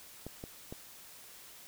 clicks, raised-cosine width 2 ms, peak -28 dBFS, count 3, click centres 0.266 / 0.439 / 0.725 s, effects white hiss -53 dBFS RMS until 1.67 s

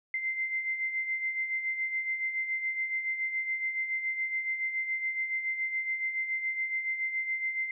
sine beating tone pair, 2075 / 2082.1 Hz, C7 / C7, -15 / -9 cents, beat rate 7.1 Hz, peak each -38 / -30 dBFS, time 0.14-7.71 s, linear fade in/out 2 ms, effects none

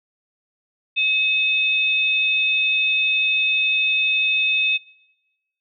sine tone pair together, 2567 / 3606 Hz, E7 / A7, -47 / +42 cents, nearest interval tritone, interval 589 cents, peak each -18 / -23 dBFS, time 0.96-4.78 s, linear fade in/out 20 ms, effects noise-tail reverb RT60 1.0 s tail -23 dB re dry

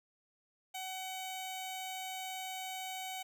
15% pulse tone with notch filter, 753 Hz, F#5, 30 cents sharp, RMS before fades -42 dBFS, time 0.74-3.23 s, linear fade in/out 10 ms, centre 1600 Hz, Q 1.4, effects none

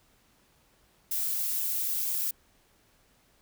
violet noise with flanger, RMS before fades -30 dBFS, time 1.11-2.31 s, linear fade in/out 5 ms, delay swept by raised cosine 1.6 to 3.5 ms, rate 3.2 Hz, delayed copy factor -0.55, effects pink hiss -65 dBFS RMS until 3.41 s

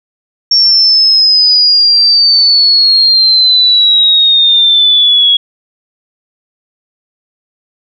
sine exponential sweep, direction down, 5500 to 3322 Hz, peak -4 dBFS, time 0.51-5.37 s, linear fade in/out 5 ms, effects none

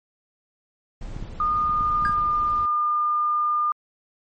brown noise, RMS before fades -35 dBFS, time 1.01-2.66 s, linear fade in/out 5 ms
clicks, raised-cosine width 5 ms, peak -21 dBFS, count 7, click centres 1.165 / 1.226 / 1.695 / 1.809 / 2.024 / 2.06 / 2.095 s
sine tone with pitch glide, 1221 to 1207 Hz, D#6 to D6, -33 to +47 cents, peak -19 dBFS, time 1.4-3.72 s, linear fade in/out 2 ms, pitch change -20 cents, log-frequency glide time 1.61-2.28 s
triangle tone with exponential decay, 1622 Hz, G#6, 41 cents flat, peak -19 dBFS, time 2.05-2.2 s, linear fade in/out 1 ms, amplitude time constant 32 ms
effects MP3 32 kbps

